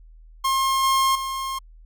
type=tone with level steps; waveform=45% pulse; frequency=1069 Hz; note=C6; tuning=37 cents sharp; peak=-19 / -17 / -26 dBFS; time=0.44-1.59 s; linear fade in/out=10 ms; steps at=0.83 / 1.15 s; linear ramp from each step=5 ms; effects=added 40 Hz sine -44 dBFS peak until 1.85 s